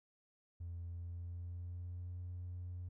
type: tone with pitch glide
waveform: triangle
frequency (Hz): 85.8 to 89.19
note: F2 to F2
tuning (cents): -30 to +37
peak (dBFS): -39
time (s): 0.6-2.89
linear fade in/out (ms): 10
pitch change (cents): +67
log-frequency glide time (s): 0.86-2.18
effects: tanh soft clip ceiling -39 dBFS